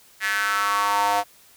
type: tone with high-pass filter sweep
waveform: square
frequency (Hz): 101.7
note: G#2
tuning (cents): -36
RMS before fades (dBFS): -22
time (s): 0.2-1.24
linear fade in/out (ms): 50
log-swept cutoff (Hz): 1800 to 750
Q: 4.8
effects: white hiss -53 dBFS RMS until 1.56 s